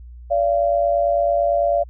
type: tone pair together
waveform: sine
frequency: 576 / 685 Hz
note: D5 / F5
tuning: -34 / -34 cents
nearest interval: minor third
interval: 300 cents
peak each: -18 dBFS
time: 0.3-1.84 s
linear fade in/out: 20 ms
effects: added 60 Hz sine -36 dBFS peak until 1.89 s